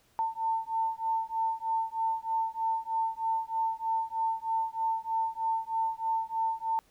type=beating tone pair; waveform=sine; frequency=896 / 899.2 Hz; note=A5 / A5; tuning=+31 / +37 cents; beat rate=3.2 Hz; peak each=-31 dBFS; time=0.19-6.79 s; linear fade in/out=0 ms; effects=pink hiss -66 dBFS RMS until 6.9 s